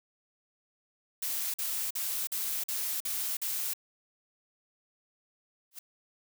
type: noise bursts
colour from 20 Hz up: blue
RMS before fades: -33 dBFS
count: 7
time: 1.22-3.736 s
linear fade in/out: 5 ms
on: 320 ms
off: 46 ms
type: noise with exponential growth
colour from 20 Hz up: blue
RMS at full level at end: -37 dBFS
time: 5.71-5.79 s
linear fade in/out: 5 ms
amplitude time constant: 17 ms
effects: none